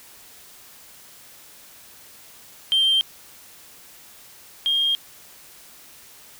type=tone pair in turn; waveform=sine; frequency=3155 / 3223 Hz; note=G7 / G7; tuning=+10 / +47 cents; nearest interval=unison; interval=37 cents; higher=second; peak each=-14 / -17 dBFS; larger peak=first; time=2.72-3.01 / 4.66-4.95 s; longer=neither; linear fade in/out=0 ms; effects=tanh soft clip ceiling -13 dBFS + white hiss -47 dBFS RMS until 6.39 s